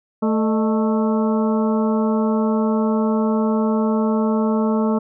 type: harmonic tone with a mistuned harmonic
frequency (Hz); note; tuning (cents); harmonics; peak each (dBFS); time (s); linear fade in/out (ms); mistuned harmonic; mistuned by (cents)
220; A3; 0; 1 / 2 / 3 / 4 / 5 / 6; -17 / -23 / -27 / -29 / -31 / -33; 0.22-4.99; 10; 3; -110
effects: none